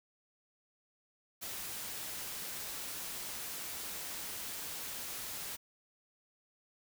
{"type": "noise", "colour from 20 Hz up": "white", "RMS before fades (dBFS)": -42, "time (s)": [1.41, 5.57], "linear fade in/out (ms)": 20, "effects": []}